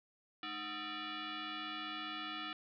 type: tone with frequency modulation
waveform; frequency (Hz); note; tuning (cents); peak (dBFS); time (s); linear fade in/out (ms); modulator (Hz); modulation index
sine; 830.6; G#5; 0; -40; 0.43-2.53; 2; 522; 5.5
effects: none